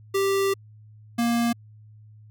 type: tone pair in turn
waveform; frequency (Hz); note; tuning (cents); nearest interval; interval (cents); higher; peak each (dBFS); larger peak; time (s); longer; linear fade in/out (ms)
square; 392 / 235; G4 / A#3; 0 / +14; major sixth; 886; first; -21; neither; 0.14-0.54 / 1.18-1.53; first; 10
effects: added 107 Hz sine -46 dBFS peak until 2.3 s